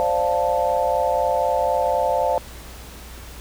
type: chord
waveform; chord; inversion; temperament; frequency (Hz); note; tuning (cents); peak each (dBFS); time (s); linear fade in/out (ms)
sine; D minor seventh; third; equal; 523.3 / 587.3 / 698.5 / 880; C5 / D5 / F5 / A5; 0 / 0 / 0 / 0; -23; 0-2.38; 0
effects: added 60 Hz sine -39 dBFS peak until 3.4 s + pink hiss -41 dBFS RMS until 3.4 s